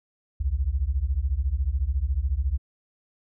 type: beating tone pair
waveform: sine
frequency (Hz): 60.3 / 74.3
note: B1 / D2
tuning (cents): -41 / +21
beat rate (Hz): 14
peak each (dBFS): -25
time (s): 0.4-2.58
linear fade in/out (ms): 10
effects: none